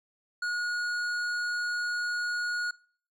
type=tone with hard clipping; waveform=sine; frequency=1446 Hz; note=F#6; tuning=40 cents flat; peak=-30 dBFS; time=0.42-2.71 s; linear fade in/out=5 ms; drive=9 dB; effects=noise-tail reverb RT60 0.5 s tail -23 dB re dry